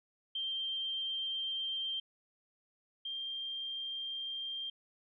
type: tone pair in turn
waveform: sine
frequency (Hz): 3156 / 3183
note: G7 / G7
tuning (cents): +11 / +26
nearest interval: unison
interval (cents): 15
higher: second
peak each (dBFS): -34 / -37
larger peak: first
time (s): 0.35-2 / 3.05-4.7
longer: neither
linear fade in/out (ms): 5
effects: none